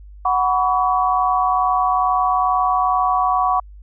sine chord, F# suspended fourth, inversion none, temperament equal with one note detuned, 740 / 987.8 / 1130.1 Hz, F#5 / B5 / C#6, 0 / 0 / +33 cents, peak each -18 / -22 / -18 dBFS, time 0.25-3.6 s, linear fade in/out 5 ms, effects added 50 Hz sine -37 dBFS peak until 3.82 s

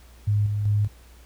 sine tone with tremolo, 103.83 Hz, G#2, in tune, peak -18 dBFS, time 0.27-0.88 s, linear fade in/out 10 ms, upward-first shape square, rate 2.6 Hz, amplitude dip 40%, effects added 60 Hz sine -47 dBFS peak until 1.25 s + pink hiss -55 dBFS RMS until 1.25 s

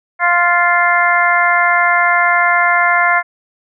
harmonic tone, 349.2 Hz, F4, in tune, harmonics 2 / 3 / 4 / 5 / 6, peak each -16 / -16 / -16 / -16 / -16 dBFS, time 0.19-3.23 s, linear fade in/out 50 ms, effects none

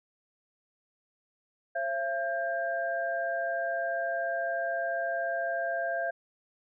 sine tone cluster, 537 / 677 / 1594 Hz, C5 / E5 / G6, +45 / +46 / +28 cents, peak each -37 / -30 / -34 dBFS, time 1.75-6.11 s, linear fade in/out 10 ms, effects none

